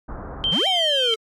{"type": "low-pass noise", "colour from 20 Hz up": "pink", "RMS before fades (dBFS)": -33, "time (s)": [0.08, 0.52], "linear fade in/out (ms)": 10, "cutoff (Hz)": 1500, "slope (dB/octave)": 48}
{"type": "tone", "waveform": "sine", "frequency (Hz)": 3136, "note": "G7", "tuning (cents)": 0, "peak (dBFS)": -18, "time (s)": [0.44, 1.14], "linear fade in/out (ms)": 0}
{"type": "exponential two-way sweep", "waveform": "square", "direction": "up then down", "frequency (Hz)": [133.9, 784, 432.3], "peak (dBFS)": -23, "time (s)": [0.51, 1.16], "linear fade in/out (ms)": 20, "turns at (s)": 0.67}
{"effects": ["low-pass 9000 Hz 12 dB/octave", "MP3 96 kbps"]}